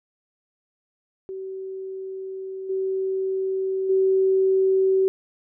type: tone with level steps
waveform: sine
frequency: 381.6 Hz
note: G4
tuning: 47 cents flat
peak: -30 / -22 / -16 dBFS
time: 1.29-5.08 s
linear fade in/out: 0 ms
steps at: 2.69 / 3.89 s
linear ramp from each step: 10 ms
effects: none